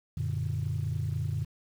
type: chord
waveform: sine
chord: Gb augmented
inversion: none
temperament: equal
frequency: 92.5 / 116.54 / 146.83 Hz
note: Gb2 / Bb2 / D3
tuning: 0 / 0 / 0 cents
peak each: -32 dBFS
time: 0.17-1.45 s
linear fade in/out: 5 ms
effects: tanh soft clip ceiling -22 dBFS + 9-bit